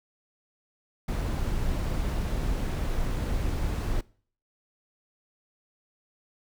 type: noise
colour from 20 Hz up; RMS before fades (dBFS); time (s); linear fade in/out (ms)
brown; -28; 1.08-4.01; 5
effects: noise-tail reverb RT60 0.5 s tail -23 dB re dry